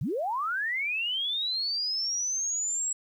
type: linear sweep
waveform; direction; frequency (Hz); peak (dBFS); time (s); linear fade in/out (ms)
sine; up; 98 to 7750; -27; 0.01-2.93; 5
effects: 10-bit